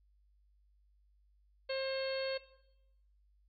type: harmonic tone with a mistuned harmonic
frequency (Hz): 533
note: C5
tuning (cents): +32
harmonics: 1 / 2 / 3 / 4 / 5 / 6 / 7 / 8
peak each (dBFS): -35 / -50 / -47 / -48 / -47 / -50 / -51 / -44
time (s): 1.69-2.38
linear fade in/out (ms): 10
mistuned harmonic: 8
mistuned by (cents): +41
effects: noise-tail reverb RT60 0.9 s tail -17 dB re dry + added 50 Hz sine -66 dBFS peak until 3.48 s